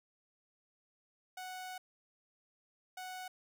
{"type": "tone bursts at uneven times", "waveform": "sawtooth", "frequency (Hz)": 740, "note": "F#5", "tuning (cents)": 0, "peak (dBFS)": -39, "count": 2, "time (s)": [[1.37, 1.78], [2.97, 3.28]], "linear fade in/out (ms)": 5, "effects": []}